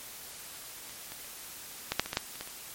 clicks, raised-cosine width 0.2 ms, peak -30 / -24 / -30 / -11 / -6 / -19 / -15 / -9 / -26 / -19 / -26 dBFS, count 11, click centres 0.895 / 1.12 / 1.246 / 1.92 / 1.996 / 2.06 / 2.131 / 2.171 / 2.356 / 2.41 / 2.475 s, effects white hiss -45 dBFS RMS until 2.74 s + MP3 64 kbps

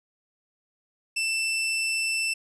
sawtooth tone, 2664 Hz, E7, 18 cents sharp, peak -21 dBFS, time 1.16-2.34 s, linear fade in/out 10 ms, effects resampled to 24000 Hz

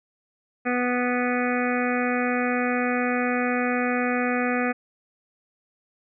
harmonic tone, 246.9 Hz, B3, in tune, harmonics 1 / 2 / 3 / 5 / 6 / 7 / 8 / 9 / 10, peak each -25 / -28 / -30 / -32 / -33 / -33 / -34 / -35 / -35 dBFS, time 0.65-4.73 s, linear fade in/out 20 ms, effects none

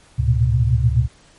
sine tone cluster, 71.7 / 109.6 / 118.3 / 125.7 Hz, D2 / A2 / A#2 / B2, -41 / -6 / +26 / +31 cents, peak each -19 dBFS, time 0.18-1.08 s, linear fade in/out 20 ms, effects pink hiss -51 dBFS RMS until 1.38 s + MP3 48 kbps

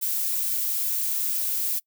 violet noise, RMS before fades -26 dBFS, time 0.01-1.8 s, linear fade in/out 20 ms, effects noise-tail reverb RT60 0.1 s tail -26 dB re dry

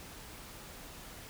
silence, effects pink hiss -49 dBFS RMS until 1.29 s

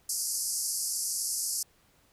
white band-pass noise, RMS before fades -32 dBFS, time 0.09-1.63 s, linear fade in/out 5 ms, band 4700 to 12000 Hz, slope 96 dB/octave, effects pink hiss -65 dBFS RMS until 2.12 s

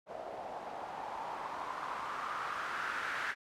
blue noise with low-pass filter sweep, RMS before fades -40 dBFS, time 0.06-3.35 s, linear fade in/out 50 ms, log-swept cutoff 640 to 1600 Hz, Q 3.5, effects none

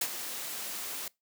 white noise with ADSR envelope, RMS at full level -28 dBFS, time 0.01-1.08 s, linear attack 5 ms, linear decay 54 ms, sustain -10 dB, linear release 3 ms, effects noise-tail reverb RT60 0.2 s tail -23 dB re dry + high-pass 200 Hz 12 dB/octave

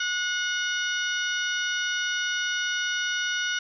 harmonic tone with a mistuned harmonic, 730 Hz, F#5, 24 cents flat, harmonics 2 / 3 / 4 / 5 / 6 / 7 / 8, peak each -27 / -37 / -32 / -35 / -44 / -44 / -36 dBFS, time 0-3.59 s, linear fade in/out 5 ms, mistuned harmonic 3, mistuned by -28 cents, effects none

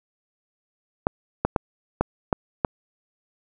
clicks, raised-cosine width 1 ms, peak -5 dBFS, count 6, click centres 1.069 / 1.45 / 1.562 / 2.01 / 2.328 / 2.648 s, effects none

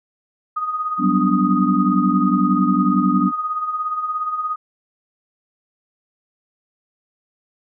sine tone with tremolo, 1244.5 Hz, D#6, in tune, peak -18 dBFS, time 0.56-4.56 s, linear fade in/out 10 ms, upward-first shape sine, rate 17 Hz, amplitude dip 55%
sine chord, G major seventh, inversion third, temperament equal with one note detuned, 185 / 196 / 246.9 / 291.6 Hz, F#3 / G3 / B3 / D4, 0 / 0 / 0 / -12 cents, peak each -20 dBFS, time 0.98-3.32 s, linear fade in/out 50 ms
effects none

